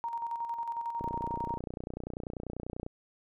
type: tone with tremolo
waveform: sine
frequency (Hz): 932.3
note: A#5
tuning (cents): 0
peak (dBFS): -31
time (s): 0.04-1.58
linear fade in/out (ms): 0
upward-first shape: square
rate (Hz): 11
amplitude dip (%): 50
type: click train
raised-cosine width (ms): 2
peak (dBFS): -24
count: 57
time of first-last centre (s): 1.01-2.864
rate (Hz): 30.2
effects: none

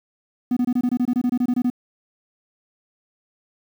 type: tone bursts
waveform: triangle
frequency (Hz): 246.9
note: B3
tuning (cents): 0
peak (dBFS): -14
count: 15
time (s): 0.51-1.701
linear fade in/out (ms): 5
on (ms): 57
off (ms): 24
effects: tanh soft clip ceiling -10 dBFS + 8-bit

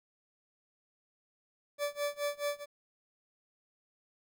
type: tone with tremolo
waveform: 40% pulse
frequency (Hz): 580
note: D5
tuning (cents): -22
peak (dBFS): -29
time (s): 1.78-2.66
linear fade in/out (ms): 50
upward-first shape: sine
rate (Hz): 4.7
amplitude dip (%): 95
effects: 11-bit

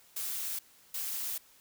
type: noise bursts at uneven times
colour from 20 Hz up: blue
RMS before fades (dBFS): -36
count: 2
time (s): 0.16-0.59 / 0.94-1.38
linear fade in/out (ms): 5
effects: white hiss -61 dBFS RMS until 1.6 s

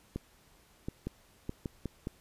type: clicks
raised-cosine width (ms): 3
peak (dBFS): -22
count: 7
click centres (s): 0.16 / 0.885 / 1.07 / 1.494 / 1.658 / 1.857 / 2.071
effects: pink hiss -63 dBFS RMS until 2.2 s + resampled to 32000 Hz

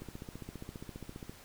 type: click train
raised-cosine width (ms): 3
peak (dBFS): -30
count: 20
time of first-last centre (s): 0.02-1.295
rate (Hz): 14.9
effects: pink hiss -55 dBFS RMS until 1.44 s

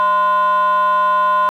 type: tone with frequency modulation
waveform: sine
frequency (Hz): 1030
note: C6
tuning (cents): -28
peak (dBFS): -10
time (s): 0-1.49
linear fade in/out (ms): 0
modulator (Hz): 422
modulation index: 0.49
effects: tanh soft clip ceiling -9 dBFS + 8-bit

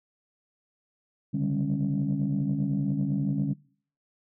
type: tone cluster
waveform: sine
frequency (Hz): 136.3 / 146.4 / 192.8 / 200.5 / 276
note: C#3 / D3 / G3 / G3 / C#4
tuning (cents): -29 / -5 / -28 / +39 / -7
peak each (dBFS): -34 / -27 / -35 / -29 / -30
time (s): 1.33-3.54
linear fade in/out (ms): 20
effects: noise-tail reverb RT60 0.5 s tail -23 dB re dry + tanh soft clip ceiling -18 dBFS

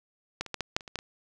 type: clicks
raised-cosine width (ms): 0.2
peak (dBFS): -13 / -24 / -15 / -13 / -8 / -28 / -25 / -15 / -23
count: 9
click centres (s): 0.41 / 0.463 / 0.543 / 0.607 / 0.765 / 0.808 / 0.878 / 0.957 / 0.989
effects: none

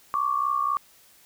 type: tone pair together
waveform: sine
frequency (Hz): 1108.7 / 1172.6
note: C#6 / D6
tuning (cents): 0 / -3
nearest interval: minor second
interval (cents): 97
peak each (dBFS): -25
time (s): 0.14-0.77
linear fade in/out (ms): 0
effects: white hiss -56 dBFS RMS until 1.25 s

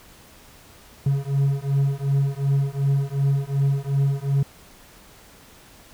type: beating tone pair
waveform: triangle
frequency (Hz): 137.5 / 140.2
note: C#3 / C#3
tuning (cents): -14 / +20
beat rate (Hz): 2.7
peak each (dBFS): -20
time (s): 1.06-4.43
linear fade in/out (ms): 5
effects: pink hiss -49 dBFS RMS until 5.93 s

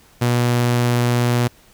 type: tone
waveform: sawtooth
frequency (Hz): 121.1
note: B2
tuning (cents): -34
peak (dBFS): -11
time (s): 0.21-1.48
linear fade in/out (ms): 10
effects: pink hiss -51 dBFS RMS until 1.73 s

